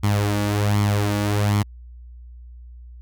sawtooth tone with flanger, 103 Hz, G#2, 14 cents flat, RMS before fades -20 dBFS, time 0.03-1.63 s, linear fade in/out 10 ms, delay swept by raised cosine 0.91 to 3.51 ms, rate 1.3 Hz, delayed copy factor +0.6, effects added 60 Hz sine -38 dBFS peak until 3.01 s

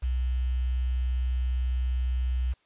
sine tone with quantisation, 62.7 Hz, B1, 27 cents sharp, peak -24 dBFS, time 0.02-2.54 s, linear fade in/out 20 ms, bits 8, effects white hiss -67 dBFS RMS until 2.65 s + resampled to 8000 Hz

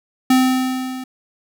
square tone with level ramp, 257.9 Hz, C4, 25 cents flat, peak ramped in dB -10 to -28 dBFS, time 0.3-1.04 s, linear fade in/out 5 ms, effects none

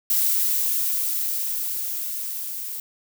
violet noise with level ramp, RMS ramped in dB -20 to -32 dBFS, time 0.1-2.8 s, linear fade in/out 2 ms, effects none

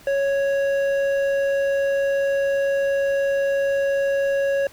sine tone with hard clipping, 554 Hz, C#5, 1 cent flat, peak -20 dBFS, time 0.07-4.67 s, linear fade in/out 2 ms, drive 8 dB, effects pink hiss -48 dBFS RMS until 4.72 s

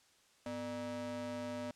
square ring-modulated tone, 174.61 Hz, F3, in tune, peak -37 dBFS, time 0.46-1.71 s, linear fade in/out 2 ms, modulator 423 Hz, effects white hiss -68 dBFS RMS until 1.75 s + low-pass 8000 Hz 12 dB/octave

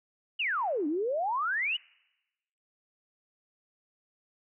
sine exponential two-way sweep, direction down then up, 3030 to 283.5 to 3030 Hz, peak -27 dBFS, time 0.39-1.77 s, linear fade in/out 10 ms, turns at 0.87 s, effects noise-tail reverb RT60 1.0 s tail -26 dB re dry

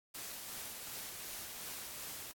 white noise with tremolo, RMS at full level -44 dBFS, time 0.14-2.32 s, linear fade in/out 10 ms, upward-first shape triangle, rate 2.7 Hz, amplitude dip 30%, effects AAC 64 kbps

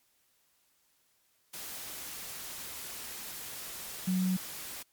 sine tone in noise, 185 Hz, F#3, in tune, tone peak -26 dBFS, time 4.07-4.37 s, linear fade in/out 10 ms, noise white, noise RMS -42 dBFS, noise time 1.53-4.83 s, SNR +13 dB, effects white hiss -71 dBFS RMS until 4.92 s + MP3 96 kbps

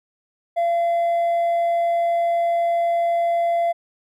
triangle tone with hard clipping, 683 Hz, F5, 39 cents flat, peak -16 dBFS, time 0.56-3.73 s, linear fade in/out 20 ms, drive 1 dB, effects none

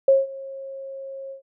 sine tone with ADSR envelope, 541 Hz, C#5, 42 cents flat, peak -10 dBFS, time 0.08-1.42 s, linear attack 4 ms, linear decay 180 ms, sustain -22 dB, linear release 110 ms, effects none

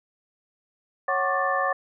sine tone cluster, 551 / 745 / 1094 / 1177 / 1765 Hz, C#5 / F#5 / C#6 / D6 / A6, -11 / +12 / -23 / +3 / +5 cents, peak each -28 dBFS, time 1.08-1.73 s, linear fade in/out 5 ms, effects none

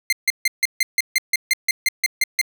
sawtooth tone bursts, 2093 Hz, C7, in tune, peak -11 dBFS, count 14, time 0.1-2.414 s, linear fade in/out 2 ms, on 26 ms, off 150 ms, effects none

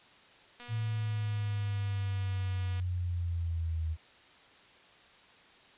click train, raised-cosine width 0.2 ms, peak -31 dBFS, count 533, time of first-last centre 0.6-2.798 s, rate 242 Hz
sine linear sweep, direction down, 112.2 to 79 Hz, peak -30 dBFS, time 0.68-3.97 s, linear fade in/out 50 ms
effects white hiss -58 dBFS RMS until 5.77 s + resampled to 8000 Hz

